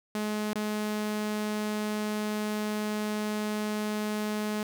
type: tone with dropouts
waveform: sawtooth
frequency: 211.8 Hz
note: G#3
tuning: 34 cents sharp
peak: -25 dBFS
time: 0.15-4.63 s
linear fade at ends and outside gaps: 2 ms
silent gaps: 0.532-0.556 s
effects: none